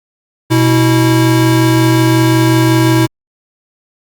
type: tone pair together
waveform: square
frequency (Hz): 123.47 / 324.9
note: B2 / E4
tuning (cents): 0 / -25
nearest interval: octave + perfect fourth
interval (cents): 1675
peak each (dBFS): -11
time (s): 0.5-3.07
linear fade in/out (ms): 20
effects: Opus 48 kbps